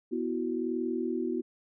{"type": "chord", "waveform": "sine", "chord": "B suspended fourth", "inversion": "none", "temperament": "just", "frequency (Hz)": [246.9, 329.3, 370.4], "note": ["B3", "E4", "F#4"], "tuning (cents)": [0, -2, 2], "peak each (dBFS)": -33, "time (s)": [0.11, 1.42], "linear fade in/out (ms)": 20, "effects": []}